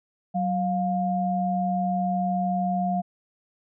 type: tone pair together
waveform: sine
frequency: 187.1 / 706.4 Hz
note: F#3 / F5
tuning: +20 / +20 cents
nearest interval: octave + major seventh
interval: 2300 cents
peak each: -25 dBFS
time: 0.34-3.02 s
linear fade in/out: 20 ms
effects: none